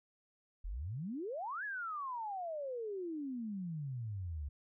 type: exponential two-way sweep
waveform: sine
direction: up then down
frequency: 38.01 to 1731 to 68.4 Hz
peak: -38 dBFS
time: 0.64-4.49 s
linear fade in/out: 10 ms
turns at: 1.64 s
effects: none